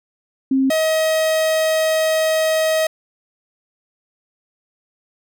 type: tone pair in turn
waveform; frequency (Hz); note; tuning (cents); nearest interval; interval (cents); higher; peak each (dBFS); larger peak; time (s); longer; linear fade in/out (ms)
sine / 45% pulse; 266.7 / 634.3; C4 / D#5; +33 / +33; octave + minor third; 1500; second; -13 / -15; first; 0.51-0.7 / 0.7-2.87; second; 5
effects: none